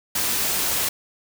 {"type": "noise", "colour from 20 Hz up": "white", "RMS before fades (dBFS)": -23, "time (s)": [0.15, 0.89], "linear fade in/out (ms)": 5, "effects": []}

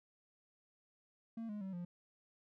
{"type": "tone with pitch steps", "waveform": "triangle", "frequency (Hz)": [227.6, 208.7, 191.39, 175.5], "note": ["A#3", "G#3", "G3", "F3"], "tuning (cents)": [-41, 9, -41, 9], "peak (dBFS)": -39, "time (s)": [1.37, 1.85], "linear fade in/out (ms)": 5, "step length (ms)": 120, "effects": []}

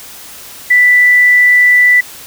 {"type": "tone", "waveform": "sine", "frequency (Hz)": 1977, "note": "B6", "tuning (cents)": 1, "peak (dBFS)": -4, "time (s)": [0.7, 2.01], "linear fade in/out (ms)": 10, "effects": ["white hiss -32 dBFS RMS until 2.26 s"]}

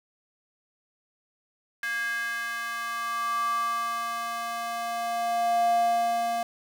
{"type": "tone with high-pass filter sweep", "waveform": "square", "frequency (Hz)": 233.1, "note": "A#3", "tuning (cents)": 0, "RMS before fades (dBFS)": -28, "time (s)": [1.83, 6.43], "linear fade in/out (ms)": 2, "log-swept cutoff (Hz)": [1700, 590], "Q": 6.8, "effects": []}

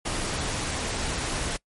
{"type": "noise", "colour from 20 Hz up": "pink", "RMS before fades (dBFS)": -29, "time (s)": [0.05, 1.57], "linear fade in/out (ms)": 10, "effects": ["noise-tail reverb RT60 0.1 s tail -23 dB re dry", "MP3 48 kbps"]}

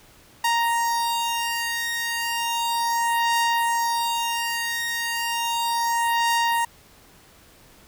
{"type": "beating tone pair", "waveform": "sawtooth", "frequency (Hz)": [932.3, 932.64], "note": ["A#5", "A#5"], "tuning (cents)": [0, 1], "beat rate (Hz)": 0.34, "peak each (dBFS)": [-22, -20], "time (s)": [0.44, 6.65], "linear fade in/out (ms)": 5, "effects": ["pink hiss -52 dBFS RMS until 7.87 s"]}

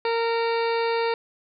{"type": "harmonic tone", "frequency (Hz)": 461.1, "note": "A#4", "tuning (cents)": -19, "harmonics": [1, 2, 3, 4, 5, 6, 8, 9, 10], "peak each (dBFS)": [-23, -27, -35, -36, -35, -38, -40, -42, -40], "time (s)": [0.05, 1.14], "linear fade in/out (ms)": 2, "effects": []}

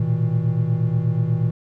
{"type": "tone cluster", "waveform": "triangle", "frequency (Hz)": [113.9, 122.2, 160.4], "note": ["A#2", "B2", "E3"], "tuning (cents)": [-40, -18, -47], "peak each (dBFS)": -20, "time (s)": [0, 1.51], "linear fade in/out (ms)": 5, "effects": []}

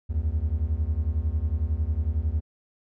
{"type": "beating tone pair", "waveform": "triangle", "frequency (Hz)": [71.7, 82.7], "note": ["D2", "E2"], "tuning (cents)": [-41, 6], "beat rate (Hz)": 11, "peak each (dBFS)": -24, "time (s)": [0.09, 2.41], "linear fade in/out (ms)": 20, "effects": []}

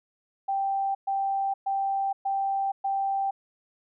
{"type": "tone bursts", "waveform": "sine", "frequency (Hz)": 784, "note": "G5", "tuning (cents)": 0, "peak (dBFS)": -24, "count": 5, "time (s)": [0.48, 3.31], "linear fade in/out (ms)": 10, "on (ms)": 470, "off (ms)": 120, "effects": []}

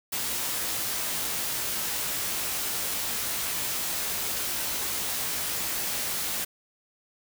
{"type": "noise with comb filter", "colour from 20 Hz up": "white", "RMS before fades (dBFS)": -30, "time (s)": [0.12, 6.45], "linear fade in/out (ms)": 10, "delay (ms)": 17, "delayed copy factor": 0.5, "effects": []}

